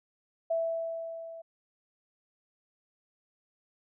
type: tone with level ramp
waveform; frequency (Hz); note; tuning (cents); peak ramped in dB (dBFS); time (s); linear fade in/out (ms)
sine; 660; E5; +2; -25 to -42; 0.5-1.42; 10
effects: none